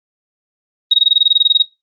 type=tone bursts; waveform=sine; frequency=3781 Hz; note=A#7; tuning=24 cents sharp; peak=-6 dBFS; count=15; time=0.91-1.623 s; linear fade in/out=5 ms; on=27 ms; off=22 ms; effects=noise-tail reverb RT60 0.2 s tail -17 dB re dry + Opus 24 kbps